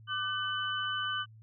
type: tone cluster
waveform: sine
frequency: 1187 / 1518 / 3002 Hz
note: D6 / F#6 / F#7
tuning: +18 / +44 / +24 cents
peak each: -36 / -35 / -35 dBFS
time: 0.07-1.26 s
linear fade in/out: 50 ms
effects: added 110 Hz sine -51 dBFS peak until 1.42 s